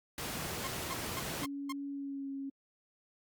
pink noise, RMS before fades -38 dBFS, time 0.18-1.45 s, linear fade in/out 2 ms
sawtooth tone bursts, 1065 Hz, C6, 30 cents sharp, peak -34 dBFS, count 5, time 0.64-1.725 s, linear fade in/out 5 ms, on 33 ms, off 230 ms
sine tone with pitch glide, 280.8 to 274.1 Hz, C#4 to C#4, +22 to -19 cents, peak -37 dBFS, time 1.41-2.5 s, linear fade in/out 10 ms, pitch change -41 cents, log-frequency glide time 1.9-2.3 s
effects high-pass 80 Hz 12 dB/octave + Opus 48 kbps

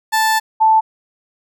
30% pulse / sine tone pair in turn, 880 / 880 Hz, A5 / A5, 0 / 0 cents, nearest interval unison, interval 0 cents, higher neither, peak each -10 / -8 dBFS, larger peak second, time 0.12-0.4 / 0.6-0.81 s, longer first, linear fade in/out 20 ms, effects none

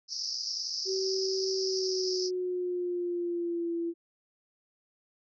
pink band-pass noise, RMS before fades -35 dBFS, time 0.08-2.31 s, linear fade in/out 50 ms, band 4800 to 5600 Hz, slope 96 dB/octave
sine tone with pitch glide, 381.3 to 337.7 Hz, G4 to E4, -48 to +42 cents, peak -29 dBFS, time 0.85-3.94 s, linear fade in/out 50 ms, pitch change -210 cents, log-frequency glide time 1.59-3.74 s
effects none

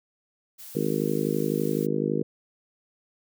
blue noise, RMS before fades -43 dBFS, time 0.58-1.87 s, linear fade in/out 20 ms
harmonic tone, 51.91 Hz, G#1, in tune, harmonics 3 / 4 / 5 / 6 / 7 / 8 / 9, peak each -31 / -31 / -31 / -31 / -31 / -31 / -31 dBFS, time 0.75-2.23 s, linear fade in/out 5 ms
effects none

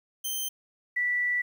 5% pulse / sine tone pair in turn, 3116 / 1963 Hz, G7 / B6, -11 / -11 cents, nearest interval minor sixth, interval 800 cents, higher first, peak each -21 / -24 dBFS, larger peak first, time 0.24-0.49 / 0.96-1.42 s, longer second, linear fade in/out 10 ms, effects 10-bit

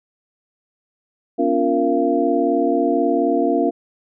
sine tone cluster, 246.9 / 285.5 / 349.6 / 464.3 / 683 Hz, B3 / D4 / F4 / A#4 / F5, 0 / -49 / +2 / -7 / -39 cents, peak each -24 / -20 / -21 / -22 / -21 dBFS, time 1.38-3.71 s, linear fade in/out 20 ms, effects none

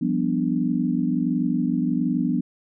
sine chord, G dominant seventh, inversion third, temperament equal, 174.61 / 196 / 246.9 / 293.7 Hz, F3 / G3 / B3 / D4, 0 / 0 / 0 / 0 cents, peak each -26 / -28 / -23 / -26 dBFS, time 0.01-2.41 s, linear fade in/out 10 ms, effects none

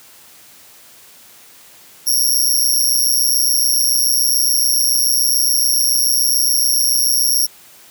15% pulse tone with amplitude modulation, 5588 Hz, F8, in tune, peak -3 dBFS, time 2.06-7.47 s, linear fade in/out 20 ms, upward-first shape sine, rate 127 Hz, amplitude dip 95%, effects white hiss -44 dBFS RMS until 7.9 s + high-pass 80 Hz 12 dB/octave

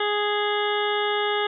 harmonic tone with a mistuned harmonic, 415.3 Hz, G#4, in tune, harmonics 1 / 2 / 3 / 4 / 5 / 7 / 8 / 9, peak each -25 / -28 / -30 / -31 / -32 / -33 / -34 / -35 dBFS, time 0-1.47 s, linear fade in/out 5 ms, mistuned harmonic 9, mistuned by -57 cents, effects none

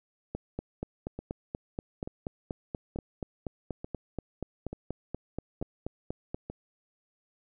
two click trains, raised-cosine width 2 ms, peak -24 / -20 dBFS, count 7 / 26, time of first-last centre 1.19-6.5 / 0.35-6.345 s, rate 1.13 / 4.17 Hz, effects none

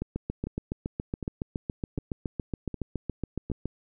two click trains, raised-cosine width 3 ms, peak -21 / -17 dBFS, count 5 / 27, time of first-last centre 0.47-3.5 / 0.02-3.656 s, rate 1.32 / 7.15 Hz, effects none

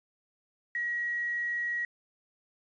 sine tone with quantisation, 1907 Hz, A#6, 39 cents sharp, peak -29 dBFS, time 0.75-1.85 s, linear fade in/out 2 ms, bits 9, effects resampled to 16000 Hz

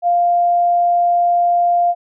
sine tone, 698.5 Hz, F5, in tune, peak -11 dBFS, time 0.02-1.95 s, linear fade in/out 50 ms, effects none

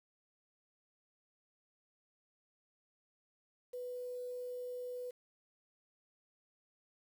sine tone with quantisation, 495.5 Hz, B4, 6 cents sharp, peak -40 dBFS, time 3.73-5.11 s, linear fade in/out 10 ms, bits 10, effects none

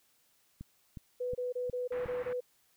click train, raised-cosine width 5 ms, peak -31 dBFS, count 5, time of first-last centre 0.61-2.059 s, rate 2.76 Hz
sine tone bursts, 496.2 Hz, B4, 8 cents sharp, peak -32 dBFS, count 7, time 1.2-2.406 s, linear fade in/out 10 ms, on 150 ms, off 26 ms
white low-pass noise, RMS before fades -47 dBFS, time 1.92-2.33 s, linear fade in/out 2 ms, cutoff 1900 Hz, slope 24 dB/octave
effects white hiss -70 dBFS RMS until 2.76 s

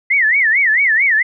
sine tone with vibrato, 1975.5 Hz, B6, in tune, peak -10 dBFS, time 0.1-1.23 s, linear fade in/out 10 ms, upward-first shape sine, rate 4.5 Hz, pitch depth 240 cents each way, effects none

